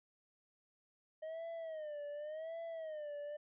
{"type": "tone with vibrato", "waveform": "triangle", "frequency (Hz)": 622.3, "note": "D#5", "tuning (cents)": 0, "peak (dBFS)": -40, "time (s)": [1.22, 3.37], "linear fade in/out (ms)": 10, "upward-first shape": "sine", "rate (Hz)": 0.89, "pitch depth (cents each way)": 120, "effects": ["resampled to 8000 Hz"]}